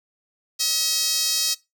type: tone with high-pass filter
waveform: sawtooth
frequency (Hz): 639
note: D#5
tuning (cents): +46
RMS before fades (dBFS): -22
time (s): 0.59-1.55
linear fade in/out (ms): 20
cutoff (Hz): 5000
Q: 2.5
effects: noise-tail reverb RT60 0.2 s tail -20 dB re dry